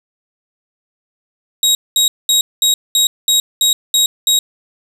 25% pulse tone bursts, 3800 Hz, A#7, 33 cents sharp, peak -6 dBFS, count 9, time 1.63-4.39 s, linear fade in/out 2 ms, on 120 ms, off 210 ms, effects none

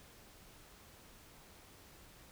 silence, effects pink hiss -59 dBFS RMS until 2.31 s

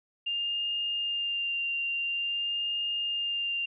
sine tone with vibrato, 2800 Hz, F7, 4 cents sharp, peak -28 dBFS, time 0.26-3.66 s, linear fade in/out 10 ms, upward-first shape sine, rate 0.48 Hz, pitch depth 15 cents each way, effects none

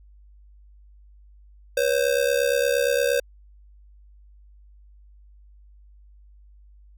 square ring-modulated tone, 522 Hz, C5, 4 cents flat, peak -17 dBFS, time 1.77-3.2 s, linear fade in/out 2 ms, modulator 34.3 Hz, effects added 50 Hz sine -48 dBFS peak until 6.97 s

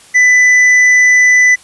sine tone with hard clipping, 1994 Hz, B6, 16 cents sharp, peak -6 dBFS, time 0.14-1.56 s, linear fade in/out 20 ms, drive 5 dB, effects white hiss -41 dBFS RMS until 1.63 s + resampled to 24000 Hz

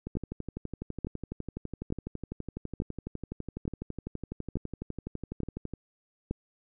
two click trains, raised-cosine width 3 ms, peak -23 / -18 dBFS, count 69 / 8, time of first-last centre 0.07-5.737 / 0.17-6.31 s, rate 12 / 1.14 Hz, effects none

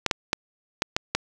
clicks, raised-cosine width 0.2 ms, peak -4 dBFS, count 6, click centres 0.063 / 0.112 / 0.331 / 0.821 / 0.965 / 1.15 s, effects none

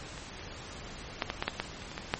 clicks, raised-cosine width 0.3 ms, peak -27 / -27 / -11 / -14 / -13 / -11 / -13 / -28 / -26 / -20 / -10 dBFS, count 11, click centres 0.178 / 0.394 / 1.222 / 1.301 / 1.425 / 1.48 / 1.6 / 1.821 / 1.916 / 1.979 / 2.139 s, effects pink hiss -44 dBFS RMS until 2.19 s + MP3 32 kbps

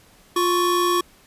square tone pair together, 351.3 / 1115.3 Hz, F4 / C#6, +10 / +10 cents, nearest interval octave + minor sixth, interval 2000 cents, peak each -21 dBFS, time 0.36-1.01 s, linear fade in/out 5 ms, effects pink hiss -53 dBFS RMS until 1.26 s + resampled to 32000 Hz

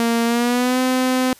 sawtooth tone with pitch glide, 232.2 to 256.2 Hz, A#3 to C4, -7 to -36 cents, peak -12 dBFS, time 0-1.33 s, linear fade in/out 0 ms, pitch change +171 cents, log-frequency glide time 0.25-0.8 s, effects white hiss -47 dBFS RMS until 1.39 s + resampled to 32000 Hz

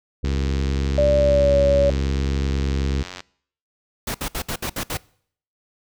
harmonic tone, 68 Hz, C#2, 33 cents flat, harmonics 1 / 2 / 3 / 4 / 5 / 6 / 7, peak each -21 / -27 / -31 / -33 / -35 / -37 / -38 dBFS, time 0.23-3.03 s, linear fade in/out 10 ms
click train, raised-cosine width 0.2 ms, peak -16 dBFS, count 269, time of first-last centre 0.25-3.205 s, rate 90.7 Hz
sine tone with pitch glide, 586 to 564.1 Hz, D5 to C#5, -4 to +30 cents, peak -14 dBFS, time 0.98-1.9 s, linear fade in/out 2 ms, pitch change -66 cents, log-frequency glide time 1.18-1.59 s
pink noise bursts, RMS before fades -26 dBFS, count 7, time 4.07-4.973 s, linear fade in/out 5 ms, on 75 ms, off 63 ms
effects noise-tail reverb RT60 0.6 s tail -23 dB re dry

